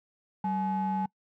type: ring-modulated tone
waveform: triangle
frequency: 329.6 Hz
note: E4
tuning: in tune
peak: -21 dBFS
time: 0.44-1.06 s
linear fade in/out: 5 ms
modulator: 521 Hz
effects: noise-tail reverb RT60 0.1 s tail -25 dB re dry + tanh soft clip ceiling -20 dBFS